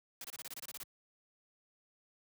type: noise bursts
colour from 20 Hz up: white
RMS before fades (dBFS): -45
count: 11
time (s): 0.21-0.833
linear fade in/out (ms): 2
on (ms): 33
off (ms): 26
effects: high-pass 100 Hz 12 dB/octave